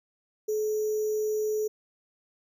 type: tone with sample-and-hold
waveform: sine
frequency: 428.3 Hz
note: A4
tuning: 47 cents flat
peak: -25 dBFS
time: 0.48-1.68 s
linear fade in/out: 10 ms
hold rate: 6300 Hz
effects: none